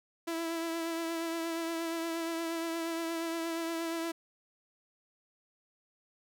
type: tone with vibrato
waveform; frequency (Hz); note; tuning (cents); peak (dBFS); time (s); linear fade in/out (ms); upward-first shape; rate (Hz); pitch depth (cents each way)
sawtooth; 331.1; E4; +8; -29; 0.27-4.12; 10; triangle; 8.5; 29
effects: none

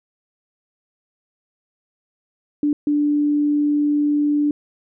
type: tone bursts at uneven times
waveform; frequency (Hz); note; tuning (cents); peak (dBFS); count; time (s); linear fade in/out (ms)
sine; 293.7; D4; 0; -15; 2; 2.63-2.73 / 2.87-4.51; 2
effects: none

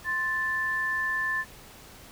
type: tone pair together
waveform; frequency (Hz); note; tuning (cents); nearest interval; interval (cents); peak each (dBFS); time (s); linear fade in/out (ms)
sine; 1046.5 / 1760; C6 / A6; 0 / 0; major sixth; 900; -34 / -26; 0.04-1.45; 50
effects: pink hiss -49 dBFS RMS until 2.11 s

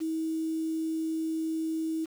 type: tone with quantisation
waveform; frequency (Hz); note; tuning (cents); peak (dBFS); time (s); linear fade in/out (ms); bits
sine; 320.6; E4; -48; -28; 0-2.06; 20; 8
effects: none

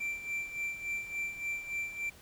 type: tone with tremolo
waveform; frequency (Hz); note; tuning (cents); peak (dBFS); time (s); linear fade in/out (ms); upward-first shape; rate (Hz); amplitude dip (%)
triangle; 2349; D7; 0; -30; 0-2.1; 10; sine; 3.5; 70
effects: pink hiss -56 dBFS RMS until 2.21 s

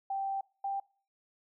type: tone pair in turn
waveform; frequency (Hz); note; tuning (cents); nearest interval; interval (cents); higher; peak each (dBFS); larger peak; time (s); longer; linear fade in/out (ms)
sine; 782 / 788.8; G5 / G5; -4 / +11; unison; 15; second; -31 / -31; neither; 0.1-0.41 / 0.64-0.8; first; 5
effects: noise-tail reverb RT60 0.4 s tail -23 dB re dry

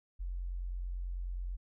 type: tone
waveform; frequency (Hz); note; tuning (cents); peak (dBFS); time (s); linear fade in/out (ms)
sine; 44.61; F1; +38; -35; 0.19-1.57; 20
effects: none

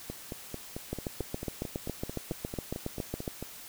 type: two click trains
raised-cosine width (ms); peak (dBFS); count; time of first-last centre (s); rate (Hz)
2; -19 / -23; 18 / 16; 0.93-3.278 / 0.1-3.426; 7.24 / 4.51
effects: white hiss -47 dBFS RMS until 3.68 s

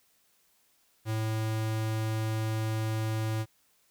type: tone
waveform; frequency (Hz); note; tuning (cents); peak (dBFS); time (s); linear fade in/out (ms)
square; 110; A2; 0; -29; 1.05-3.46; 50
effects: white hiss -68 dBFS RMS until 3.9 s

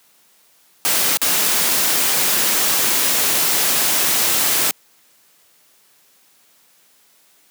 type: noise with dropouts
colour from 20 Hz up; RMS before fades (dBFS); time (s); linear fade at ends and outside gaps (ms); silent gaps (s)
white; -17; 0.85-4.71; 0; 1.171-1.216
effects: white hiss -55 dBFS RMS until 7.5 s + high-pass 150 Hz 12 dB/octave

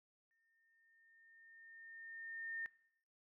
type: tone with exponential growth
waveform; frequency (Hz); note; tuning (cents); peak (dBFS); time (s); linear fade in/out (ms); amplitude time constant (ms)
sine; 1820; A#6; -42; -39; 0.31-2.66; 0; 510
effects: noise-tail reverb RT60 0.8 s tail -22 dB re dry

